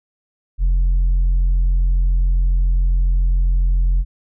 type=tone with tanh clipping; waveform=triangle; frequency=43.65 Hz; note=F1; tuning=in tune; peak=-13 dBFS; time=0.58-4.05 s; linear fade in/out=50 ms; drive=7 dB; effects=none